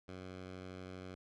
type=tone; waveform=10% pulse; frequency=92.5 Hz; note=F#2; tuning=in tune; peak=-38 dBFS; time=0.08-1.15 s; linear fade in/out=5 ms; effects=low-pass 5000 Hz 12 dB/octave